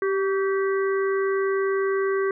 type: harmonic tone with a mistuned harmonic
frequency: 390 Hz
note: G4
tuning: 9 cents flat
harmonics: 1 / 3 / 4 / 5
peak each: -21 / -31 / -33 / -35 dBFS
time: 0.02-2.31 s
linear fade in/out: 2 ms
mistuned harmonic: 3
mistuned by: -43 cents
effects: none